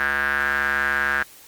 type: tone with band-pass filter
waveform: square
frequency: 70.3 Hz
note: C#2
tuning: 25 cents sharp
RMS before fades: -22 dBFS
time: 0-1.23 s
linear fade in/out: 0 ms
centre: 1600 Hz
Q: 8.7
effects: white hiss -47 dBFS RMS until 1.47 s + Opus 32 kbps